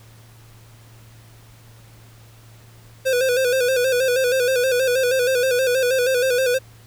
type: tone with vibrato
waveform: square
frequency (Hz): 508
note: B4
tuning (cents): +49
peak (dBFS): -17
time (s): 3.05-6.59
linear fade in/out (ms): 20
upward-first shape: square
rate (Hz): 6.3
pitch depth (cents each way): 62
effects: added 113 Hz sine -45 dBFS peak until 6.86 s + pink hiss -51 dBFS RMS until 6.86 s